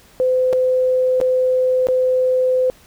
sine tone with dropouts, 511 Hz, C5, 41 cents flat, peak -13 dBFS, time 0.2-2.7 s, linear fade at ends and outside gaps 0 ms, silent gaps 0.528-0.532 / 1.202-1.213 / 1.87-1.886 s, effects pink hiss -49 dBFS RMS until 2.86 s

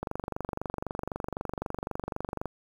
click train, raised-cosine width 1 ms, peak -18 dBFS, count 59, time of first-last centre 0.03-2.457 s, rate 23.9 Hz, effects 8-bit

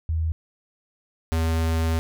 sine / square tone pair in turn, 80.4 / 81.43 Hz, E2 / E2, -43 / -21 cents, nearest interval unison, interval 22 cents, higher second, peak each -21 dBFS, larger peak neither, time 0.09-0.32 / 1.32-1.99 s, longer second, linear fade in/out 0 ms, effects none

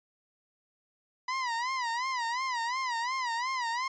30% pulse tone with vibrato, 986 Hz, B5, 3 cents flat, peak -27 dBFS, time 1.28-3.88 s, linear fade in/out 5 ms, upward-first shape sine, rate 2.8 Hz, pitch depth 130 cents each way, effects resampled to 16000 Hz

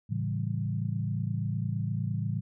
sine chord, A dominant seventh, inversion none, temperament equal, 110 / 138.59 / 164.81 / 196 Hz, A2 / C#3 / E3 / G3, 0 / 0 / 0 / 0 cents, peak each -31 / -34 / -35 / -37 dBFS, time 0.09-2.41 s, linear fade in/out 20 ms, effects none

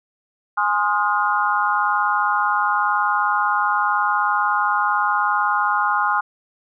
sine chord, F minor seventh, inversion first, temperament equal with one note detuned, 830.6 / 1046.5 / 1244.5 / 1425.4 Hz, Ab5 / C6 / Eb6 / F6, 0 / 0 / 0 / +35 cents, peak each -22 dBFS, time 0.57-6.21 s, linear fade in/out 10 ms, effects none

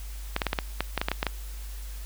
clicks, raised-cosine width 0.3 ms, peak -9 dBFS, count 12, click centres 0.364 / 0.418 / 0.467 / 0.531 / 0.588 / 0.806 / 0.977 / 1.015 / 1.085 / 1.116 / 1.229 / 1.267 s, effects added 50 Hz sine -35 dBFS peak until 2.05 s + white hiss -48 dBFS RMS until 2.05 s

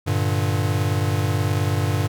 square chord, G minor, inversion none, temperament equal, 98 / 116.54 / 146.83 Hz, G2 / Bb2 / D3, 0 / 0 / 0 cents, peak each -22 / -26 / -26 dBFS, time 0.06-2.08 s, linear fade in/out 20 ms, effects none

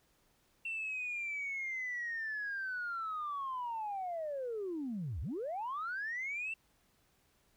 sine linear two-way sweep, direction down then up, 2707 to 59.9 to 2707 Hz, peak -35 dBFS, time 0.65-6.54 s, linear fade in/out 5 ms, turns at 5.21 s, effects tanh soft clip ceiling -32 dBFS + pink hiss -72 dBFS RMS until 7.56 s

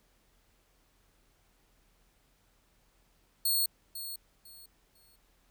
5% pulse tone with echo, 4331 Hz, C#8, 41 cents flat, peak -19 dBFS, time 3.45-3.66 s, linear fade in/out 5 ms, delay 500 ms, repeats 3, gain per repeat -12 dB, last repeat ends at 5.16 s, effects added 41 Hz sine -70 dBFS peak until 5.5 s + pink hiss -70 dBFS RMS until 5.5 s

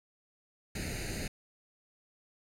pink noise with comb filter, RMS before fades -37 dBFS, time 0.75-1.28 s, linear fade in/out 5 ms, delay 0.45 ms, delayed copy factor +0.9, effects low-pass 11000 Hz 12 dB/octave

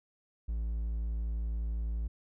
triangle tone, 55.9 Hz, A1, 28 cents sharp, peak -29 dBFS, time 0.48-2.08 s, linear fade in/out 10 ms, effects none

